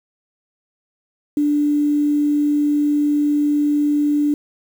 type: tone with quantisation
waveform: sine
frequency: 293.7 Hz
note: D4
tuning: in tune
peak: -14 dBFS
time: 1.37-4.34 s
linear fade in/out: 2 ms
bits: 7
effects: none